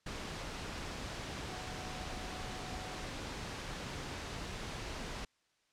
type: tone in noise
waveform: sine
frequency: 740 Hz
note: F#5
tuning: in tune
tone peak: -50 dBFS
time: 1.48-3.06 s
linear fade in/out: 5 ms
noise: pink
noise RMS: -42 dBFS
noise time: 0.06-5.25 s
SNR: -11 dB
effects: white hiss -75 dBFS RMS until 5.72 s + low-pass 6000 Hz 12 dB/octave